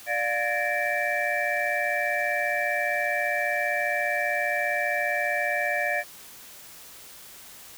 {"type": "tone cluster", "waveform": "sine", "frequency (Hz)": [593, 708, 1710, 1830, 2331], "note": ["D5", "F5", "A6", "A#6", "D7"], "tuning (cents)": [17, 23, -50, -32, -14], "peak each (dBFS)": -30, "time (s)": [0.06, 6.04], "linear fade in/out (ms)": 50, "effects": ["white hiss -46 dBFS RMS until 7.77 s"]}